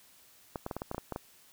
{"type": "clicks", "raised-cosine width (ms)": 1, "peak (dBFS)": -21, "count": 10, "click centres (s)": [0.558, 0.664, 0.712, 0.766, 0.819, 0.914, 0.946, 0.981, 1.123, 1.161], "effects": ["white hiss -60 dBFS RMS until 1.52 s"]}